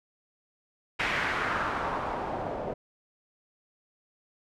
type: noise with low-pass filter sweep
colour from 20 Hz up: white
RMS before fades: -31 dBFS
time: 0.99-2.74 s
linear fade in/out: 10 ms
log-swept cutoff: 2200 to 570 Hz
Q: 2
effects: none